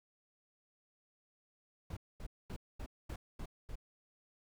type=noise bursts; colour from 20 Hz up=brown; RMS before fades=-43 dBFS; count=7; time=1.9-3.756 s; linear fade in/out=5 ms; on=68 ms; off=230 ms; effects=none